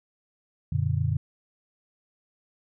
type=chord; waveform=sine; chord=Gb augmented; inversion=none; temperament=equal with one note detuned; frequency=92.5 / 119.4 / 146.83 Hz; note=Gb2 / Bb2 / D3; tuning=0 / +42 / 0 cents; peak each=-27 dBFS; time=0.72-1.17 s; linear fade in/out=5 ms; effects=none